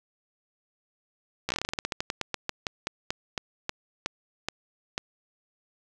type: slowing click train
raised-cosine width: 0.2 ms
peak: -11 dBFS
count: 26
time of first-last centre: 1.49-4.979 s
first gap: 14 ms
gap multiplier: 1.16
effects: none